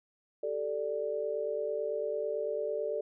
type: chord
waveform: sine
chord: G suspended second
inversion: none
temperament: just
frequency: 392 / 441 / 588 Hz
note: G4 / A4 / D5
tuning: 0 / +4 / +2 cents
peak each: -39 / -34 / -34 dBFS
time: 0.43-3.01 s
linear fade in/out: 5 ms
effects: none